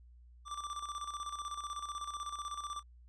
square tone with tremolo, 1174.7 Hz, D6, in tune, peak -38 dBFS, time 0.45-2.83 s, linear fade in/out 50 ms, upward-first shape square, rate 16 Hz, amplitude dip 60%, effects added 60 Hz sine -55 dBFS peak until 3.08 s + resampled to 22050 Hz

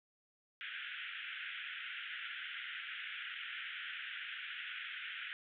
pink band-pass noise, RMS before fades -45 dBFS, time 0.61-5.33 s, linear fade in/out 0 ms, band 1400 to 3400 Hz, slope 96 dB/octave, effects none

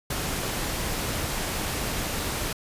pink noise, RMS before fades -29 dBFS, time 0.1-2.53 s, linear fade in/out 5 ms, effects resampled to 32000 Hz

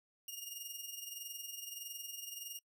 10% pulse tone with amplitude modulation, 2840 Hz, F7, 28 cents sharp, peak -33 dBFS, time 0.28-2.59 s, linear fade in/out 2 ms, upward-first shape sine, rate 21.6 Hz, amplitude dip 60%, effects noise-tail reverb RT60 0.1 s tail -22 dB re dry

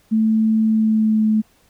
sine tone with pitch glide, 220 to 216.5 Hz, A3 to A3, 0 to -28 cents, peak -13 dBFS, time 0.11-1.42 s, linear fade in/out 20 ms, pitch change -28 cents, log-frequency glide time 0.64-1.28 s, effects pink hiss -57 dBFS RMS until 1.69 s

